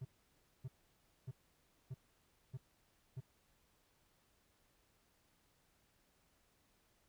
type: tone bursts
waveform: triangle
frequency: 129.5 Hz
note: C3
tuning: 17 cents flat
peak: -40 dBFS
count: 6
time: 0.01-3.206 s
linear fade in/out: 10 ms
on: 41 ms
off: 590 ms
effects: pink hiss -75 dBFS RMS until 7.08 s